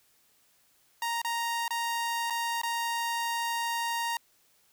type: tone with dropouts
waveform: sawtooth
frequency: 932.3 Hz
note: A#5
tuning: in tune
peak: -25 dBFS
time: 1.02-4.17 s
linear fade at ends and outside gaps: 2 ms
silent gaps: 1.217-1.247 / 1.68-1.706 / 2.3-2.305 / 2.616-2.633 s
effects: white hiss -66 dBFS RMS until 4.72 s